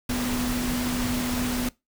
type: tone in noise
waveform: sine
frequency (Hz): 246.9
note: B3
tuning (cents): 0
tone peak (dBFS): -26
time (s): 0.09-1.69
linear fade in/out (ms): 5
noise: pink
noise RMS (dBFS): -30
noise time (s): 0.09-1.69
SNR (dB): +1
effects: noise-tail reverb RT60 0.2 s tail -21 dB re dry